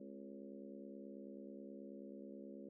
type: harmonic tone with a mistuned harmonic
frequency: 69.3 Hz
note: C#2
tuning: in tune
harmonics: 3 / 4 / 5 / 6 / 7 / 8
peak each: -54 / -55 / -57 / -60 / -61 / -59 dBFS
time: 0-2.69 s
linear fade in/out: 5 ms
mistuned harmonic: 4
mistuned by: -60 cents
effects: none